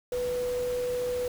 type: tone in noise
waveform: sine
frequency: 493.9 Hz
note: B4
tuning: in tune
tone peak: -27 dBFS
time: 0.12-1.28 s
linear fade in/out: 2 ms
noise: pink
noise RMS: -42 dBFS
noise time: 0.12-1.28 s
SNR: +12 dB
effects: none